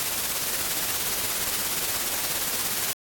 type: noise with tremolo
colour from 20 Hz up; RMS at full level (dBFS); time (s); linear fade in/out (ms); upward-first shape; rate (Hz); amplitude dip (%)
white; -26; 0-2.93; 0; square; 17; 25
effects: AAC 64 kbps